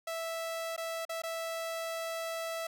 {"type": "tone with dropouts", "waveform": "sawtooth", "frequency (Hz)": 658, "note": "E5", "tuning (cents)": -3, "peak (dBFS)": -31, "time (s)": [0.07, 2.67], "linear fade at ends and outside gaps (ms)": 5, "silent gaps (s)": [[0.764, 0.777], [1.052, 1.093], [1.22, 1.235]], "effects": []}